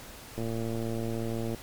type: click train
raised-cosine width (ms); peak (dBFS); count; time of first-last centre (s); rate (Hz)
2; -21; 134; 0.38-1.547; 114
effects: pink hiss -46 dBFS RMS until 1.62 s + MP3 96 kbps